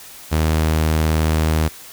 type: tone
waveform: sawtooth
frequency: 78.7 Hz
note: D#2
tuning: 20 cents sharp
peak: -11 dBFS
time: 0.31-1.69 s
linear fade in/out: 20 ms
effects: white hiss -39 dBFS RMS until 1.92 s